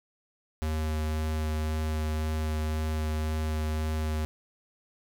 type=tone with vibrato; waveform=square; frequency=77.78 Hz; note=D#2; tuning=in tune; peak=-28 dBFS; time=0.62-4.25 s; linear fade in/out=0 ms; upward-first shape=sine; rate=1.9 Hz; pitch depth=9 cents each way; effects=none